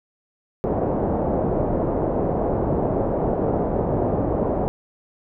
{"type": "low-pass noise", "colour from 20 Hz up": "white", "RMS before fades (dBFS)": -22, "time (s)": [0.64, 4.68], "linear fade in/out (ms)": 0, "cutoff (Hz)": 670, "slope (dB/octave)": 24, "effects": []}